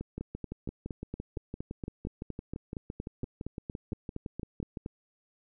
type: two click trains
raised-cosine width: 3 ms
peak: -23 / -24 dBFS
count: 21 / 29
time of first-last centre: 0.21-4.861 / 0.01-4.772 s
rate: 4.3 / 5.88 Hz
effects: none